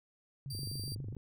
sine tone with vibrato, 118.3 Hz, A#2, 26 cents sharp, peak -39 dBFS, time 0.46-1.15 s, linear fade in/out 0 ms, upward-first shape square, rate 7.6 Hz, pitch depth 260 cents each way
sawtooth tone, 4699 Hz, D8, in tune, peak -39 dBFS, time 0.5-0.95 s, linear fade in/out 5 ms
click train, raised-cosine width 3 ms, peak -34 dBFS, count 16, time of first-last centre 0.55-1.167 s, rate 24.3 Hz
effects none

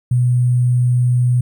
sine tone with sample-and-hold, 123.47 Hz, B2, in tune, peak -11 dBFS, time 0.11-1.41 s, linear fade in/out 5 ms, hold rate 8820 Hz, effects none

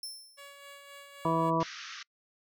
sawtooth tone with exponential decay, 5340 Hz, E8, 22 cents sharp, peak -33 dBFS, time 0.03-0.59 s, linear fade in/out 2 ms, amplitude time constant 120 ms
10% pulse tone with tremolo, 564 Hz, C#5, 30 cents sharp, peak -38 dBFS, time 0.37-1.51 s, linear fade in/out 20 ms, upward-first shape sine, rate 3.8 Hz, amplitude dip 40%
harmonic tone, 163.8 Hz, E3, 11 cents flat, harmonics 1 / 2 / 3 / 4 / 6 / 7, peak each -32 / -32 / -35 / -33 / -30 / -34 dBFS, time 1.25-1.63 s, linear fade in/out 2 ms
pink band-pass noise, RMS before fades -44 dBFS, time 1.6-2.03 s, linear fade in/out 5 ms, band 1200 to 6300 Hz, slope 96 dB/octave
effects noise-tail reverb RT60 0.1 s tail -26 dB re dry

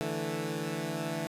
15% pulse chord, D suspended second, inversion none, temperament equal, 146.83 / 164.81 / 220 Hz, D3 / E3 / A3, 0 / 0 / 0 cents, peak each -31 / -29 / -32 dBFS, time 0.01-1.27 s, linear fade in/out 0 ms, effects resampled to 32000 Hz

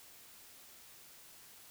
silence, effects white hiss -57 dBFS RMS until 1.7 s

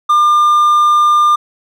triangle tone, 1200 Hz, D6, 37 cents sharp, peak -5 dBFS, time 0.09-1.36 s, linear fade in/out 10 ms, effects none

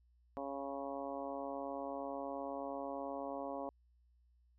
harmonic tone with a mistuned harmonic, 138.59 Hz, C#3, in tune, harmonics 2 / 3 / 4 / 5 / 6 / 7 / 8, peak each -46 / -50 / -44 / -46 / -50 / -50 / -52 dBFS, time 0.37-3.69 s, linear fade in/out 0 ms, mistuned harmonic 8, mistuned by -16 cents, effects added 60 Hz sine -67 dBFS peak until 4.58 s

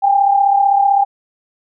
sine tone pair together, 794.9 / 830.6 Hz, G5 / G#5, +24 / 0 cents, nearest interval minor second, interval 76 cents, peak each -10 / -17 dBFS, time 0.02-1.05 s, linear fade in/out 20 ms, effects none

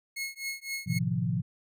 sawtooth tone with tremolo, 2173 Hz, C#7, 35 cents flat, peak -27 dBFS, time 0.16-0.99 s, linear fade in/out 10 ms, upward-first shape triangle, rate 3.9 Hz, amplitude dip 100%
sine chord, F dominant seventh, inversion first, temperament equal with one note detuned, 110 / 128.12 / 155.56 / 174.61 Hz, A2 / C3 / Eb3 / F3, 0 / -36 / 0 / 0 cents, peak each -33 / -31 / -34 / -30 dBFS, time 0.86-1.42 s, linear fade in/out 20 ms
effects none

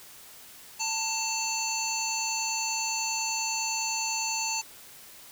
harmonic tone, 890 Hz, A5, 20 cents sharp, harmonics 1 / 3 / 5 / 7 / 8, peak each -34 / -34 / -34 / -34 / -34 dBFS, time 0.79-4.62 s, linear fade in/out 20 ms, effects white hiss -49 dBFS RMS until 5.31 s

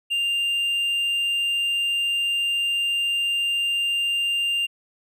triangle tone, 2794 Hz, F7, in tune, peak -19 dBFS, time 0.1-4.67 s, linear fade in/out 20 ms, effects none

